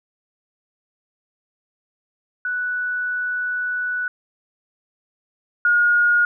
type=tone pair in turn; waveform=sine; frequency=1480 / 1434.5 Hz; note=F#6 / F6; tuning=0 / +46 cents; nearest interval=minor second; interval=54 cents; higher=first; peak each=-21 / -13 dBFS; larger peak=second; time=2.45-4.08 / 5.65-6.25 s; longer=first; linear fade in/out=2 ms; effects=none